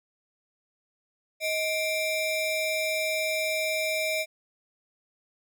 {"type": "ring-modulated tone", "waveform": "40% pulse", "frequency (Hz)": 1492, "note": "F#6", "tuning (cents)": 14, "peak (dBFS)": -22, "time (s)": [1.4, 4.26], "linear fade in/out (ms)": 50, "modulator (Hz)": 861, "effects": []}